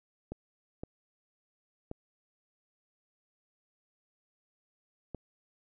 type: clicks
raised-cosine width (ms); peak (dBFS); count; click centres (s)
2; -25; 4; 0.32 / 0.835 / 1.914 / 5.147
effects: none